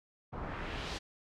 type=noise with low-pass filter sweep; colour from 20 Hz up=pink; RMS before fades=-40 dBFS; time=0.32-0.99 s; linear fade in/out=20 ms; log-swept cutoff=930 to 5400 Hz; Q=1.3; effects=none